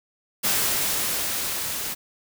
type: noise with level ramp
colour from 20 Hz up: white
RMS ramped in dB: -22 to -30 dBFS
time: 0.43-1.95 s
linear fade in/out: 20 ms
effects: none